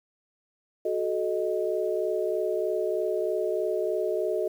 sine chord, D# diminished, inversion first, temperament equal with one note detuned, 370 / 433.2 / 622.3 Hz, F#4 / A4 / D#5, 0 / -27 / 0 cents, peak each -29 dBFS, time 0.85-4.48 s, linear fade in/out 5 ms, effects 9-bit

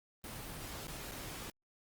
pink noise with dropouts, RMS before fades -45 dBFS, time 0.24-1.5 s, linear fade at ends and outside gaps 1 ms, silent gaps 0.87-0.881 / 1.113-1.119 s, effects Opus 24 kbps

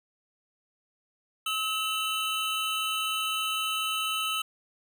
square tone cluster, 1288 / 2705 / 3020 Hz, E6 / E7 / F#7, -41 / +44 / +35 cents, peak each -32 / -35 / -32 dBFS, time 1.46-4.42 s, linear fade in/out 5 ms, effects none

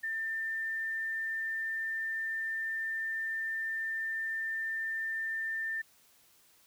sine tone, 1793 Hz, A6, 32 cents sharp, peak -32 dBFS, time 0.03-5.82 s, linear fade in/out 10 ms, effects white hiss -64 dBFS RMS until 6.66 s

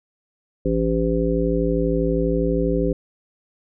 harmonic tone, 56.2 Hz, A1, 37 cents sharp, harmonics 1 / 3 / 5 / 7 / 9, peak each -24 / -24 / -24 / -24 / -24 dBFS, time 0.65-2.93 s, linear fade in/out 5 ms, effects none

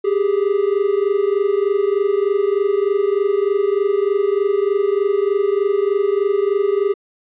triangle tone pair together, 392.3 / 415.6 Hz, G4 / G#4, +1 / +1 cents, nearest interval minor second, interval 100 cents, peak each -15 / -16 dBFS, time 0.04-6.94 s, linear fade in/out 10 ms, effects resampled to 8000 Hz

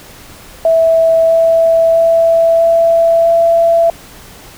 sine tone with pitch steps, 655 / 658.8 / 662.6 / 666.4 / 670.3 Hz, E5 / E5 / E5 / E5 / E5, -11 / -1 / +9 / +19 / +29 cents, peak -6 dBFS, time 0.65-3.9 s, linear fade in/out 2 ms, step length 650 ms, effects pink hiss -36 dBFS RMS until 4.57 s

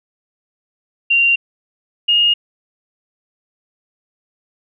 sine tone pair in turn, 2768 / 2851 Hz, F7 / F7, -16 / +35 cents, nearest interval minor second, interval 51 cents, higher second, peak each -10 dBFS, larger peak neither, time 1.1-1.36 / 2.08-2.34 s, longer neither, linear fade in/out 10 ms, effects none

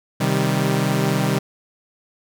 sawtooth chord, C minor, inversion none, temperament equal with one note detuned, 131.65 / 155.56 / 196 Hz, C3 / Eb3 / G3, +11 / 0 / 0 cents, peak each -18 dBFS, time 0.2-1.39 s, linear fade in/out 10 ms, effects none

